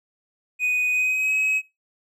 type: tone with pitch glide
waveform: triangle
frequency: 2489 to 2550 Hz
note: D#7 to D#7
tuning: 0 to +42 cents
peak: -18 dBFS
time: 0.59-1.62 s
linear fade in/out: 50 ms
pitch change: +42 cents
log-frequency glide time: 0.91-1.33 s
effects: noise-tail reverb RT60 0.2 s tail -17 dB re dry